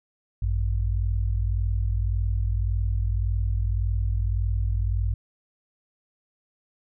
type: tone pair together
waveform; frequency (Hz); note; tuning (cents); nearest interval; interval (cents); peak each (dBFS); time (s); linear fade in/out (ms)
sine; 54.52 / 96.3; A1 / G2; -15 / -30; minor seventh; 985; -23 / -26; 0.42-5.14; 5
effects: none